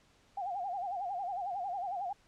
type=tone with vibrato; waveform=sine; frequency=753 Hz; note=F#5; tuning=30 cents sharp; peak=-34 dBFS; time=0.37-2.13 s; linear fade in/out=5 ms; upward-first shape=sine; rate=11 Hz; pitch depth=140 cents each way; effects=pink hiss -66 dBFS RMS until 2.27 s + low-pass 7000 Hz 12 dB/octave